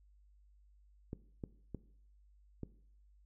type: clicks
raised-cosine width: 3 ms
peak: -28 dBFS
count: 4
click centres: 1.131 / 1.438 / 1.747 / 2.633 s
effects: noise-tail reverb RT60 0.6 s tail -18 dB re dry + added 50 Hz sine -62 dBFS peak until 3.25 s